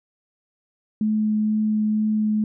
sine tone with vibrato, 214.4 Hz, A3, 45 cents flat, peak -18 dBFS, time 1.01-2.44 s, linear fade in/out 2 ms, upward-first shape triangle, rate 2.1 Hz, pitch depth 8 cents each way, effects none

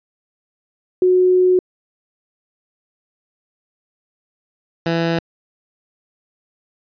sine / 15% pulse tone pair in turn, 366.3 / 166.69 Hz, F#4 / E3, -17 / +20 cents, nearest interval octave + major second, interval 1363 cents, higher first, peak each -10 / -10 dBFS, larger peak neither, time 1.02-1.59 / 4.86-5.19 s, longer first, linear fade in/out 2 ms, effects resampled to 11025 Hz

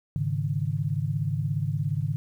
sine chord, Ab suspended fourth, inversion none, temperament equal, 103.83 / 138.59 / 155.56 Hz, Ab2 / Db3 / Eb3, 0 / 0 / 0 cents, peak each -30 / -28 / -29 dBFS, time 0.16-2.16 s, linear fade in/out 0 ms, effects 10-bit

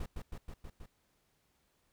brown noise with echo, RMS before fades -37 dBFS, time 0-0.06 s, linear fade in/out 5 ms, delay 160 ms, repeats 5, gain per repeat -2 dB, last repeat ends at 0.86 s, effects pink hiss -75 dBFS RMS until 1.92 s

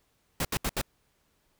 pink noise bursts, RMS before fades -29 dBFS, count 4, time 0.4-0.815 s, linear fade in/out 2 ms, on 49 ms, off 73 ms, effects pink hiss -71 dBFS RMS until 1.59 s

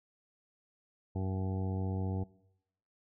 harmonic tone, 94.9 Hz, F#2, 44 cents sharp, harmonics 1 / 2 / 3 / 4 / 5 / 7 / 8 / 9, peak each -33 / -39 / -43 / -45 / -47 / -50 / -51 / -52 dBFS, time 1.15-2.24 s, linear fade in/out 10 ms, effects noise-tail reverb RT60 0.8 s tail -21 dB re dry

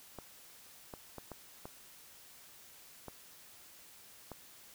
clicks, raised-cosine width 1 ms, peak -30 dBFS, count 7, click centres 0.187 / 0.938 / 1.183 / 1.317 / 1.655 / 3.083 / 4.317 s, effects white hiss -57 dBFS RMS until 4.74 s

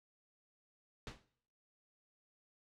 pink noise with exponential decay, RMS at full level -42 dBFS, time 1.07-1.25 s, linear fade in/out 1 ms, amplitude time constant 39 ms, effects noise-tail reverb RT60 0.6 s tail -18 dB re dry + low-pass 5000 Hz 12 dB/octave

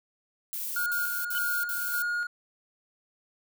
violet noise bursts, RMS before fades -34 dBFS, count 4, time 0.53-2.021 s, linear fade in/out 0 ms, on 330 ms, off 57 ms
triangle tone with tremolo, 1432 Hz, F6, 43 cents sharp, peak -25 dBFS, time 0.76-2.27 s, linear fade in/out 5 ms, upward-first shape square, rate 1.7 Hz, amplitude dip 40%
sine tone with exponential growth, 2997 Hz, F#7, 22 cents sharp, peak -31 dBFS, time 1.29-1.38 s, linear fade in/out 1 ms, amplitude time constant 18 ms
effects none

